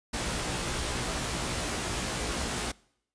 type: noise with comb filter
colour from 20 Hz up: pink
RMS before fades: -32 dBFS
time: 0.13-2.72 s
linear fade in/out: 10 ms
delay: 17 ms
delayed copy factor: +0.85
effects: noise-tail reverb RT60 0.7 s tail -24 dB re dry + resampled to 22050 Hz